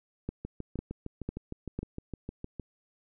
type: two click trains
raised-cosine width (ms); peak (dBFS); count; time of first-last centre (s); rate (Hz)
3; -20 / -24; 4 / 15; 0.29-1.79 / 0.45-2.597; 2 / 6.52
effects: none